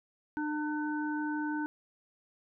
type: harmonic tone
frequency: 301 Hz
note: D4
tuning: 43 cents sharp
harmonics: 1 / 3 / 5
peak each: -32 / -39 / -39 dBFS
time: 0.37-1.66 s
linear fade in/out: 0 ms
effects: none